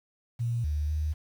sine tone with pitch steps, 117.9 / 74.7 / 76.5 Hz, A#2 / D2 / D#2, +20 / +30 / -29 cents, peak -26 dBFS, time 0.39-1.14 s, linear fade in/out 20 ms, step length 250 ms, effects 9-bit

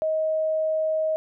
sine tone, 630 Hz, D#5, 21 cents sharp, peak -21 dBFS, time 0.02-1.16 s, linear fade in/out 0 ms, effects none

